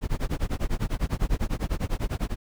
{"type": "noise with tremolo", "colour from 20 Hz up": "brown", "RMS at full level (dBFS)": -23, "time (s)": [0.01, 2.36], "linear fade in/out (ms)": 50, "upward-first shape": "sine", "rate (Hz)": 10, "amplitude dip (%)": 100, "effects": []}